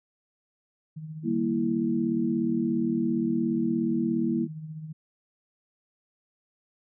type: tone with tremolo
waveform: sine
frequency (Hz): 156.4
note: D#3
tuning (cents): +9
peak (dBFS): -33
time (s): 0.96-4.93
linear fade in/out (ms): 10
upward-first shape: triangle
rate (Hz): 15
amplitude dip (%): 55
type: chord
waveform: sine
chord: E diminished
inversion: first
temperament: equal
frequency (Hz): 196 / 233.1 / 329.6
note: G3 / Bb3 / E4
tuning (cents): 0 / 0 / 0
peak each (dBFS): -31 / -26 / -28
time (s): 1.23-4.48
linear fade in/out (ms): 50
effects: none